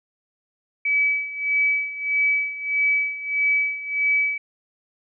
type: tone with tremolo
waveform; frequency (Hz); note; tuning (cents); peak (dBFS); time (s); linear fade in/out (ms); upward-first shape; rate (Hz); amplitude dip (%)
sine; 2289; D7; -45; -16; 0.85-4.38; 5; sine; 1.6; 80
effects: none